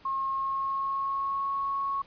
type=tone with pitch glide; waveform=sine; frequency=1078 to 1102.6 Hz; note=C#6 to C#6; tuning=-49 to -10 cents; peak=-27 dBFS; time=0.05-2.02 s; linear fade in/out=5 ms; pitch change=+39 cents; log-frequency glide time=0.29-1.53 s; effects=pink hiss -56 dBFS RMS until 2.06 s + resampled to 11025 Hz